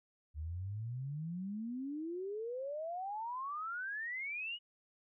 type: exponential sweep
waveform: sine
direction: up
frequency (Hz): 73.1 to 2954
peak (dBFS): -38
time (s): 0.34-4.59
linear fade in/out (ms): 50
effects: none